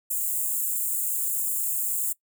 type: high-pass noise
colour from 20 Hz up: white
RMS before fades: -27 dBFS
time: 0.1-2.13 s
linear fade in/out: 10 ms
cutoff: 7000 Hz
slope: 96 dB/octave
effects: noise-tail reverb RT60 0.1 s tail -21 dB re dry